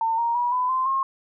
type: tone with pitch steps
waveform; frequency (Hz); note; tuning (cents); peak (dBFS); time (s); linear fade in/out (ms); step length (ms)
sine; 903 / 934.8 / 967.8 / 1001.9 / 1037.3 / 1073.9; A5 / A#5 / B5 / B5 / C6 / C6; +45 / +5 / -35 / +25 / -15 / +45; -20; 0.01-1.03; 2; 170
effects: none